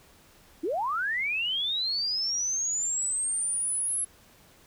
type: linear sweep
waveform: sine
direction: up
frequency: 282.8 to 11000 Hz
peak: -26 dBFS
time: 0.63-4.05 s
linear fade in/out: 10 ms
effects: pink hiss -57 dBFS RMS until 4.66 s